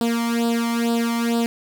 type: tone with flanger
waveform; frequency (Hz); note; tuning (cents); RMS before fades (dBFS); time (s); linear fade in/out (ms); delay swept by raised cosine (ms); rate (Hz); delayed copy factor
sawtooth; 233.1; A#3; 0; -21; 0.01-1.46; 0; 0.23 to 0.96; 2.2; +0.8
effects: none